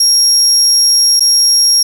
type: tone with dropouts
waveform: 35% pulse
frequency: 5588 Hz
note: F8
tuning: in tune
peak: -4 dBFS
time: 0-1.83 s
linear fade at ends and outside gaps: 5 ms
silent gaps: 1.196-1.205 s
effects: none